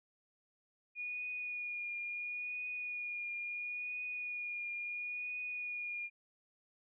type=tone with vibrato; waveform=sine; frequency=2445 Hz; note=D#7; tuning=31 cents flat; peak=-38 dBFS; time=0.95-6.1 s; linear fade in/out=50 ms; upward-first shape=triangle; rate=0.73 Hz; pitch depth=25 cents each way; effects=none